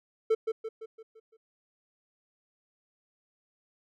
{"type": "tone with echo", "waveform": "triangle", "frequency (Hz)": 444.2, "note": "A4", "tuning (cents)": 16, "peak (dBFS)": -19, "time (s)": [0.3, 0.35], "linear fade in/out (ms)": 10, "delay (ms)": 170, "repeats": 6, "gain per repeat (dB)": -6, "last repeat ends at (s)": 1.37, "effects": []}